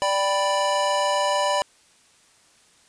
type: chord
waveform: square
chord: G major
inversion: second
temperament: equal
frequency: 587.3 / 784 / 987.8 Hz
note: D5 / G5 / B5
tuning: 0 / 0 / 0 cents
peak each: -24 / -29 / -24 dBFS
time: 0.02-1.62 s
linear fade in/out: 0 ms
effects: white hiss -57 dBFS RMS until 2.88 s + resampled to 22050 Hz